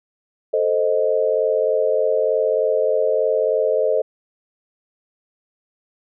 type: chord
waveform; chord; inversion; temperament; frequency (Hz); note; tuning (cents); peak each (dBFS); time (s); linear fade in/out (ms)
sine; A diminished; none; equal; 440 / 523.3 / 622.3; A4 / C5 / Eb5; 0 / 0 / 0; -20; 0.53-4.02; 10
effects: none